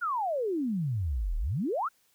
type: exponential two-way sweep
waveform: sine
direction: down then up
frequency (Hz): 1480 to 35.83 to 1480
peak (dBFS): -27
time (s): 0.01-1.89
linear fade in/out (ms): 20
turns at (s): 1.37
effects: white hiss -68 dBFS RMS until 2.14 s